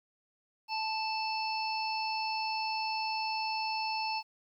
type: harmonic tone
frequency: 880 Hz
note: A5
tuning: in tune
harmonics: 1 / 3 / 5 / 6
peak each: -33 / -38 / -40 / -41 dBFS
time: 0.68-4.23 s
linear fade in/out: 50 ms
effects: 11-bit